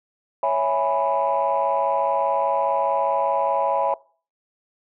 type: chord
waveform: sine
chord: C# minor seventh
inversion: none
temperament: equal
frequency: 554.4 / 659.3 / 830.6 / 987.8 Hz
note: C#5 / E5 / G#5 / B5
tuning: 0 / 0 / 0 / 0 cents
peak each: -23 dBFS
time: 0.43-3.94 s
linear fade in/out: 2 ms
effects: noise-tail reverb RT60 0.4 s tail -21 dB re dry + tanh soft clip ceiling -11 dBFS